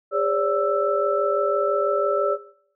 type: tone cluster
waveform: sine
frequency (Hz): 405.8 / 531 / 577 / 1322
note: G#4 / C5 / D5 / E6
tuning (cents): -40 / +25 / -31 / +5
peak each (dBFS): -25 / -28 / -22 / -24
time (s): 0.11-2.38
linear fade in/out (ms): 50
effects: noise-tail reverb RT60 0.6 s tail -17 dB re dry